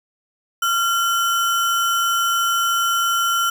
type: tone with sample-and-hold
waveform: sine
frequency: 1377 Hz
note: F6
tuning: 25 cents flat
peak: -16 dBFS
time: 0.62-3.5 s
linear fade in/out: 5 ms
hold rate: 4410 Hz
effects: none